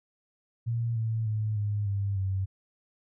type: tone with pitch steps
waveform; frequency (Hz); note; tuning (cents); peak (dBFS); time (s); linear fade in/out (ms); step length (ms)
sine; 116.54 / 112.05 / 107.74 / 103.59 / 99.6 / 95.76; A#2 / A2 / A2 / G#2 / G2 / G2; 0 / +32 / -36 / -4 / +28 / -40; -26; 0.66-2.46; 20; 300
effects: none